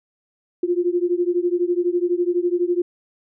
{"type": "beating tone pair", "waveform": "sine", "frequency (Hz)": [347.2, 359.2], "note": ["F4", "F4"], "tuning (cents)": [-10, 49], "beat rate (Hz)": 12, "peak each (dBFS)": [-20, -21], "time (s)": [0.63, 2.82], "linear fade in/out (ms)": 5, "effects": []}